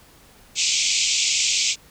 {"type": "band-pass noise", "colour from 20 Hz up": "white", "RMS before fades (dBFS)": -21, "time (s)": [0.55, 1.76], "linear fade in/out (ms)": 50, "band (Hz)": [2200, 7700], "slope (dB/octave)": 96, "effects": ["pink hiss -51 dBFS RMS until 1.9 s"]}